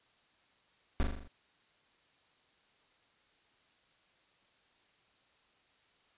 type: noise with echo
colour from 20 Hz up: brown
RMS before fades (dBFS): -27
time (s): 1-1.03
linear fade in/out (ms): 0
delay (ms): 41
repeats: 6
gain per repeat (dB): -4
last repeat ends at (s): 1.276
effects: white hiss -69 dBFS RMS until 6.17 s + resampled to 8000 Hz